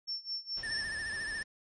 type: tone with tremolo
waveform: sine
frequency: 5420 Hz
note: E8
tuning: 47 cents sharp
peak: -33 dBFS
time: 0.07-0.85 s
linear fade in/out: 20 ms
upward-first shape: sine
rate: 4.7 Hz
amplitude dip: 90%
type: low-pass noise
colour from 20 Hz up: pink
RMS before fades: -50 dBFS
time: 0.56-1.44 s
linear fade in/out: 20 ms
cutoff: 6200 Hz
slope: 48 dB/octave
type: tone with vibrato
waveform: square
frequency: 1769 Hz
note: A6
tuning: 9 cents sharp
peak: -36 dBFS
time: 0.63-1.43 s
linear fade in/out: 5 ms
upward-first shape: sine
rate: 14 Hz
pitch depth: 56 cents each way
effects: resampled to 24000 Hz